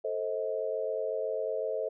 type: chord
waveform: sine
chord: A diminished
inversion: none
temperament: just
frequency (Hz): 440 / 528 / 633.6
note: A4 / C5 / Eb5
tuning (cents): 0 / +16 / +31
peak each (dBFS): -34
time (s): 0.04-1.89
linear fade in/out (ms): 10
effects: none